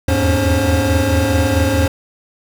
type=tone cluster; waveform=square; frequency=80.2 / 84.8 / 102.9 / 280.5 / 534 Hz; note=E2 / E2 / G#2 / C#4 / C5; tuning=-47 / +50 / -16 / +21 / +35 cents; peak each=-20 dBFS; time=0.08-1.88 s; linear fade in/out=5 ms; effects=none